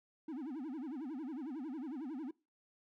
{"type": "tone with vibrato", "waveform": "triangle", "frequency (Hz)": 283.7, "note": "C#4", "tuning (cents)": 40, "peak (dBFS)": -38, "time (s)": [0.28, 2.31], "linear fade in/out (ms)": 5, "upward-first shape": "sine", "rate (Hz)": 11, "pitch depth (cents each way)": 260, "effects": ["noise-tail reverb RT60 0.3 s tail -24 dB re dry"]}